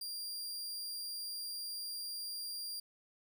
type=tone; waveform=sawtooth; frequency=4774 Hz; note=D8; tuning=28 cents sharp; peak=-37 dBFS; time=0.01-2.8 s; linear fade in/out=5 ms; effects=none